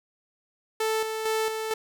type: tone with tremolo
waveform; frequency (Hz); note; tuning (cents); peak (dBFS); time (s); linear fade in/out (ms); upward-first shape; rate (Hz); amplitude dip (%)
sawtooth; 440; A4; 0; -20; 0.8-1.74; 5; square; 2.2; 45
effects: none